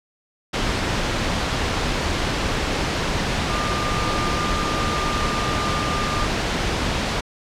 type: tone in noise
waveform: sine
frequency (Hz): 1203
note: D6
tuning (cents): +41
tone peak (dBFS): -26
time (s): 3.49-6.26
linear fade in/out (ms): 10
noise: pink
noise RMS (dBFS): -22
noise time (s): 0.53-7.21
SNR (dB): -7
effects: low-pass 5000 Hz 12 dB/octave